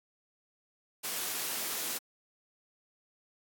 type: noise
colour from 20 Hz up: white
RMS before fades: -35 dBFS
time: 1.03-1.99 s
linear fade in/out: 20 ms
effects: high-pass 200 Hz 12 dB/octave + AAC 64 kbps